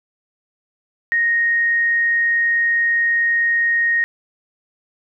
sine tone, 1864.7 Hz, A#6, in tune, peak -14 dBFS, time 1.12-4.04 s, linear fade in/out 0 ms, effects none

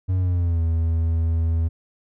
triangle tone with pitch glide, 92.6 to 82.02 Hz, F#2 to E2, +2 to -8 cents, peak -16 dBFS, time 0.08-1.69 s, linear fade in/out 20 ms, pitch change -210 cents, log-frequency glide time 0.18-0.62 s, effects none

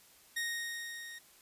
sawtooth tone with level ramp, 1864.7 Hz, A#6, in tune, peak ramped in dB -29 to -42 dBFS, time 0.36-1.19 s, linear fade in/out 10 ms, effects white hiss -61 dBFS RMS until 1.41 s + resampled to 32000 Hz

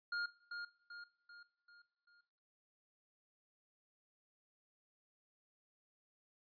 square tone with echo, 1416 Hz, F6, 23 cents sharp, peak -38 dBFS, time 0.12-0.26 s, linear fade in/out 5 ms, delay 390 ms, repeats 5, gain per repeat -6 dB, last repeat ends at 2.21 s, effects noise-tail reverb RT60 0.7 s tail -20 dB re dry + resampled to 11025 Hz

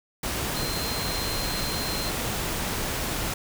sine tone in noise, 4147 Hz, C8, 16 cents flat, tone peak -33 dBFS, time 0.56-2.1 s, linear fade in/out 5 ms, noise pink, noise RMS -29 dBFS, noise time 0.23-3.34 s, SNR -7 dB, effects none

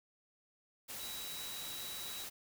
sine tone in noise, 3890 Hz, B7, 27 cents flat, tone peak -46 dBFS, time 0.99-2.25 s, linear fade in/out 20 ms, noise white, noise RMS -45 dBFS, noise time 0.88-2.3 s, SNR -4 dB, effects none

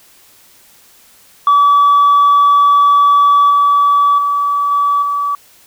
sine tone with level steps, 1147 Hz, D6, 41 cents flat, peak -4 / -6 / -11 / -9 / -13 dBFS, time 1.47-5.35 s, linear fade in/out 2 ms, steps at 3.5 / 4.18 / 4.71 / 5.02 s, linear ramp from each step 5 ms, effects tanh soft clip ceiling -4 dBFS + white hiss -46 dBFS RMS until 5.66 s

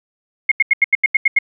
sine tone bursts, 2151 Hz, C7, 47 cents sharp, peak -8 dBFS, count 9, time 0.49-1.388 s, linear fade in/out 5 ms, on 26 ms, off 83 ms, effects none

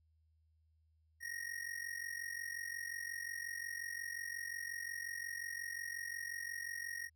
square ring-modulated tone, 1873 Hz, A#6, 8 cents sharp, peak -39 dBFS, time 1.2-7.1 s, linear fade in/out 50 ms, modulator 22.8 Hz, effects added 79 Hz sine -70 dBFS peak until 7.15 s

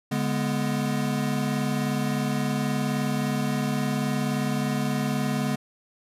square chord, G# diminished, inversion second, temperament equal with one note detuned, 144.06 / 207.7 / 246.9 Hz, D3 / G#3 / B3, -33 / 0 / 0 cents, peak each -29 dBFS, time 0.11-5.56 s, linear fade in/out 10 ms, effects resampled to 32000 Hz

